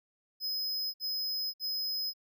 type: tone bursts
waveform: square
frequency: 5070 Hz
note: D#8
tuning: 32 cents sharp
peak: -32 dBFS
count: 3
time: 0.4-2.136 s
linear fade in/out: 50 ms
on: 540 ms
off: 58 ms
effects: none